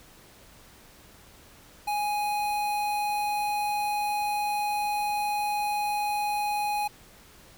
square tone with notch filter, 830.6 Hz, G#5, in tune, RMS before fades -28 dBFS, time 1.87-6.88 s, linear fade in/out 10 ms, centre 6500 Hz, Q 1.8, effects pink hiss -53 dBFS RMS until 7.57 s

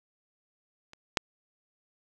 clicks, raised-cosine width 0.2 ms, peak -30 / -6 dBFS, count 2, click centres 0.934 / 1.172 s, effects none

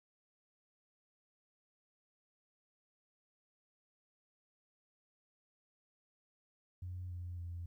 sine tone with pitch steps, 90.3 / 88.29 / 86.32 Hz, F#2 / F2 / F2, -42 / +19 / -20 cents, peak -40 dBFS, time 6.82-7.66 s, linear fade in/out 5 ms, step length 280 ms, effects tanh soft clip ceiling -36 dBFS + 13-bit

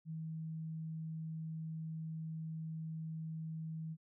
sine tone, 160 Hz, D#3, 49 cents sharp, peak -40 dBFS, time 0.05-3.97 s, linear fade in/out 50 ms, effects none

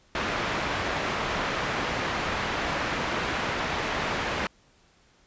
white low-pass noise, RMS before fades -29 dBFS, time 0.15-4.47 s, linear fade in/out 2 ms, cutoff 1900 Hz, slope 12 dB/octave, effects pink hiss -61 dBFS RMS until 5.26 s + resampled to 16000 Hz

